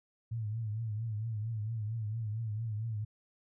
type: tone with vibrato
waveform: sine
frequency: 110 Hz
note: A2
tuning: in tune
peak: -33 dBFS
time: 0.31-3.05 s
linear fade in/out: 10 ms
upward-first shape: triangle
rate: 4.4 Hz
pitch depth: 110 cents each way
effects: none